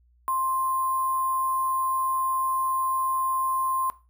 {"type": "tone with sample-and-hold", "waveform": "sine", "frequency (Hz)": 1051, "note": "C6", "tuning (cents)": 7, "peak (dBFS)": -23, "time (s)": [0.28, 3.9], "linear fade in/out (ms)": 0, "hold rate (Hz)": 11025, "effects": ["noise-tail reverb RT60 0.3 s tail -17 dB re dry", "added 60 Hz sine -58 dBFS peak until 4.09 s"]}